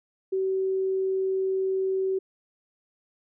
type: tone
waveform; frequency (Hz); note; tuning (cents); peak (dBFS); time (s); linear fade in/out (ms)
sine; 381.1; G4; -49; -23; 0.32-2.19; 10
effects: none